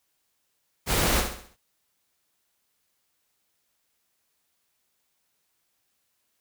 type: noise with echo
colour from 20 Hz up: pink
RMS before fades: -24 dBFS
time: 0.86-1.24 s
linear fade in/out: 50 ms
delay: 66 ms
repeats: 5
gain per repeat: -7 dB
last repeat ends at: 1.57 s
effects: white hiss -74 dBFS RMS until 6.4 s